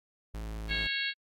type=tone; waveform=45% pulse; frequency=54 Hz; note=A1; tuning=32 cents flat; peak=-36 dBFS; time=0.34-0.87 s; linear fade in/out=5 ms
type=harmonic tone; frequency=549 Hz; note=C#5; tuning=17 cents flat; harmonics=3 / 4 / 5 / 6 / 7 / 8; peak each=-35 / -36 / -37 / -38 / -38 / -39 dBFS; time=0.68-1.14 s; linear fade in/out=50 ms
effects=AAC 48 kbps